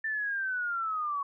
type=linear sweep; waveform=sine; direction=down; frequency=1785 to 1108.7 Hz; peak=-29 dBFS; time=0.04-1.23 s; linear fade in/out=5 ms; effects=none